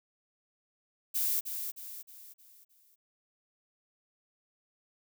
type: noise with echo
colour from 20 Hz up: violet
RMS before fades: -30 dBFS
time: 1.14-1.41 s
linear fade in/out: 20 ms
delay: 310 ms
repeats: 5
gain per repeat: -7 dB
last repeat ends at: 2.96 s
effects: none